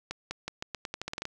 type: accelerating click train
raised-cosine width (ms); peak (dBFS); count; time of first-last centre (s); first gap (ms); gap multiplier
0.2; -17; 13; 0.11-1.254; 200; 0.85
effects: none